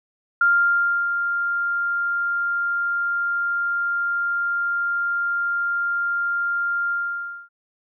sine tone with ADSR envelope, 1396.9 Hz, F6, in tune, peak -13 dBFS, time 0.41-7.49 s, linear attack 4 ms, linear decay 660 ms, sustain -7 dB, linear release 580 ms, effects none

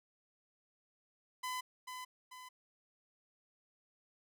sawtooth tone with echo, 1010 Hz, B5, 39 cents sharp, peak -34 dBFS, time 1.43-1.61 s, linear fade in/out 10 ms, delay 440 ms, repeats 2, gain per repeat -6 dB, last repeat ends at 2.49 s, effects none

